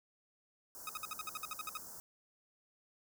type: band-stop noise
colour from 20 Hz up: white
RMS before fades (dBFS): -50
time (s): 0.75-2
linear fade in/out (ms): 0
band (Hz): 1500 to 5200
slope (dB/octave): 48
type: tone bursts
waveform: sawtooth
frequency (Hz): 1261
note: D#6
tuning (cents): +23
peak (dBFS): -35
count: 12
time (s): 0.87-1.773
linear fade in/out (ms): 2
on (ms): 23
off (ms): 57
effects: none